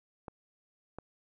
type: clicks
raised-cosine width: 1 ms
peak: -27 dBFS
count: 2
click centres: 0.282 / 0.986 s
effects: none